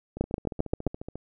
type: two click trains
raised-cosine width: 2 ms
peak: -11 / -23 dBFS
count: 6 / 15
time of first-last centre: 0.21-0.867 / 0.17-1.156 s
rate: 7.61 / 14.2 Hz
effects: none